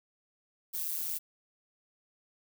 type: noise with amplitude modulation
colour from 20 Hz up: violet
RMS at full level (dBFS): -31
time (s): 0.73-1.19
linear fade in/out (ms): 20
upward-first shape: sine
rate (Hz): 163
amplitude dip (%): 90
effects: none